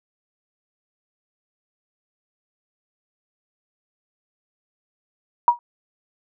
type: tone with exponential decay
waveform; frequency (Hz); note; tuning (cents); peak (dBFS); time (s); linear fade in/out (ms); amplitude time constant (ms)
sine; 957; A#5; +45; -6; 5.48-5.59; 1; 22
effects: none